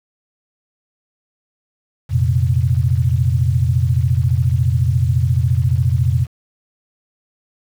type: chord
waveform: sine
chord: F suspended fourth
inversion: none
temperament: equal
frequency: 87.31 / 116.54 / 130.81 Hz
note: F2 / Bb2 / C3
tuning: 0 / 0 / 0 cents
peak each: -17 dBFS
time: 2.09-6.27 s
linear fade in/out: 50 ms
effects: 7-bit